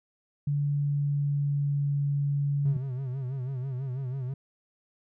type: tone with pitch glide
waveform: sine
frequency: 144.1 to 142.36 Hz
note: D3 to C#3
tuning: -33 to +46 cents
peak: -24 dBFS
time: 0.47-2.77 s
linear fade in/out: 5 ms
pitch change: -21 cents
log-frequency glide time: 0.59-1.99 s
type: tone with vibrato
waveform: triangle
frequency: 130.81 Hz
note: C3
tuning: in tune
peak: -28 dBFS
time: 2.65-4.34 s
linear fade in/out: 5 ms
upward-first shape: sine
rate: 6.1 Hz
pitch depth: 98 cents each way
effects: none